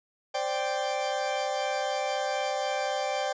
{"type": "chord", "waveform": "40% pulse", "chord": "C suspended second", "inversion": "none", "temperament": "equal", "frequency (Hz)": [523.3, 587.3, 784], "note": ["C5", "D5", "G5"], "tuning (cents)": [0, 0, 0], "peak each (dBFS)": [-33, -31, -30], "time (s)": [0.34, 3.33], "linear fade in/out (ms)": 10, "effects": ["resampled to 16000 Hz"]}